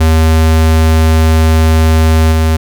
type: tone with level steps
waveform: square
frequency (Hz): 79.9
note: D#2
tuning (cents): +47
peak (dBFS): -6 / -8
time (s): 0-2.57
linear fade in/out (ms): 10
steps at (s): 2.31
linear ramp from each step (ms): 20
effects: none